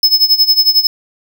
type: tone with tremolo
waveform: square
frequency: 5200 Hz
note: E8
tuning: 24 cents flat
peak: -5 dBFS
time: 0.03-0.87 s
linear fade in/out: 2 ms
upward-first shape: sine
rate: 11 Hz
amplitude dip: 85%
effects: none